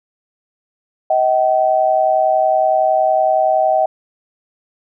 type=tone pair together; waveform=sine; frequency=634 / 764.8 Hz; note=D#5 / G5; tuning=+32 / -43 cents; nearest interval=minor third; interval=325 cents; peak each=-14 dBFS; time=1.1-3.86 s; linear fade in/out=5 ms; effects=none